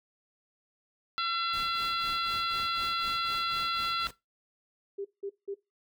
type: harmonic tone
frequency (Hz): 678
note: E5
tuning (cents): +49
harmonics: 2 / 3 / 4 / 5 / 6 / 7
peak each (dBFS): -30 / -42 / -39 / -37 / -37 / -44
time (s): 1.18-4.07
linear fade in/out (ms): 0
type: noise with tremolo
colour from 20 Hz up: pink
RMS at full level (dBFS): -45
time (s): 1.53-4.11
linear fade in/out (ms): 5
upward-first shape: sine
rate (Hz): 4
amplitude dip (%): 80
type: tone bursts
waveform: sine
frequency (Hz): 397.7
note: G4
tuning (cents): +25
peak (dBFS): -33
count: 3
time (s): 4.98-5.544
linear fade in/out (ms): 10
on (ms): 68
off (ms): 180
effects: noise-tail reverb RT60 0.2 s tail -18 dB re dry